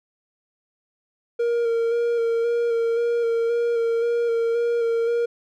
triangle tone with vibrato, 466.2 Hz, A#4, in tune, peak -17 dBFS, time 1.39-5.26 s, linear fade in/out 10 ms, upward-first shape square, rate 1.9 Hz, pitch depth 18 cents each way, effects none

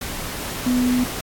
sine tone in noise, 249.1 Hz, B3, 15 cents sharp, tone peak -16 dBFS, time 0.66-1.04 s, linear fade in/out 5 ms, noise pink, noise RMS -29 dBFS, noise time 0.01-1.21 s, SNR +10 dB, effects AAC 64 kbps

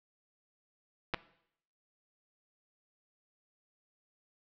clicks, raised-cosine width 0.3 ms, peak -15 dBFS, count 2, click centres 1.138 / 1.144 s, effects noise-tail reverb RT60 0.7 s tail -18 dB re dry + low-pass 4000 Hz 12 dB/octave

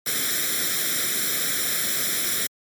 white noise with comb filter, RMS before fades -24 dBFS, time 0.06-2.47 s, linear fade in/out 5 ms, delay 0.54 ms, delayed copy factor +0.85, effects high-pass 150 Hz 12 dB/octave + MP3 96 kbps

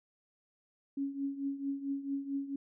sine tone with tremolo, 277.2 Hz, C#4, in tune, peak -30 dBFS, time 0.97-2.56 s, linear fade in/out 5 ms, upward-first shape triangle, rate 4.5 Hz, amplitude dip 80%, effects none

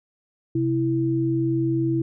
sine tone pair together, 130.9 / 329.6 Hz, C3 / E4, +1 / 0 cents, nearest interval octave + major third, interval 1599 cents, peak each -24 / -21 dBFS, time 0.55-2.02 s, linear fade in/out 5 ms, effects none

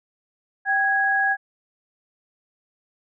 sine tone pair together, 781.5 / 1656 Hz, G5 / G#6, -6 / -5 cents, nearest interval octave + minor second, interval 1301 cents, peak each -23 / -19 dBFS, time 0.65-1.37 s, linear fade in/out 50 ms, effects none

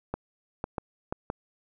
clicks, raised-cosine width 1 ms, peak -16 dBFS, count 5, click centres 0.14 / 0.641 / 0.782 / 1.125 / 1.301 s, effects none

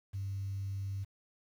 sine tone, 98 Hz, G2, in tune, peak -34 dBFS, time 0.13-1.05 s, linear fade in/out 20 ms, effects tanh soft clip ceiling -30 dBFS + 10-bit

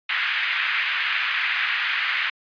pink band-pass noise, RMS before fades -24 dBFS, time 0.09-2.3 s, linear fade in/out 5 ms, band 1600 to 2800 Hz, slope 24 dB/octave, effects resampled to 11025 Hz

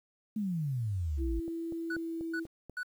sine exponential sweep, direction down, 222.1 to 51.3 Hz, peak -30 dBFS, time 0.36-1.4 s, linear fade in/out 5 ms
sine tone with pitch glide, 331.9 to 328.7 Hz, E4 to E4, +12 to -5 cents, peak -34 dBFS, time 1.17-2.47 s, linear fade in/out 50 ms, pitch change -17 cents, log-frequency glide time 1.73-2.36 s
click train, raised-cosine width 2 ms, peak -32 dBFS, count 6, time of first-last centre 1.48-2.697 s, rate 4.11 Hz
triangle tone bursts, 1480 Hz, F#6, in tune, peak -32 dBFS, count 3, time 1.9-2.832 s, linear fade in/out 5 ms, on 64 ms, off 370 ms
effects 10-bit

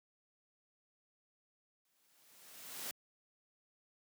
white noise with exponential growth, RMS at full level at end -41 dBFS, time 1.85-2.91 s, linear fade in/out 2 ms, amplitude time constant 230 ms, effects high-pass 150 Hz 12 dB/octave

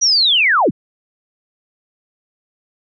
sine linear sweep, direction down, 5920 to 88.8 Hz, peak -10 dBFS, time 0.01-0.71 s, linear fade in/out 20 ms, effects none

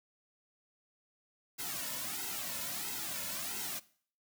white noise with flanger, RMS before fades -39 dBFS, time 1.58-3.8 s, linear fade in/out 20 ms, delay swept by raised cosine 1.7 to 2.57 ms, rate 1.5 Hz, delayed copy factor -0.9, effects noise-tail reverb RT60 0.5 s tail -19 dB re dry

